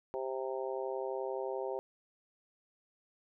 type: harmonic tone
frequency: 131.6 Hz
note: C3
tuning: 10 cents sharp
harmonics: 3 / 4 / 5 / 6 / 7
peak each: -38 / -39 / -43 / -45 / -45 dBFS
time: 0.14-1.79 s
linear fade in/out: 0 ms
effects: none